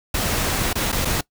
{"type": "noise with dropouts", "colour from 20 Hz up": "pink", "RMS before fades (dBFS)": -22, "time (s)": [0.14, 1.21], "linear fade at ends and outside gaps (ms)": 5, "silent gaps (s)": [[0.731, 0.754], [0.919, 0.925], [1.049, 1.053]], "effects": ["noise-tail reverb RT60 0.1 s tail -21 dB re dry"]}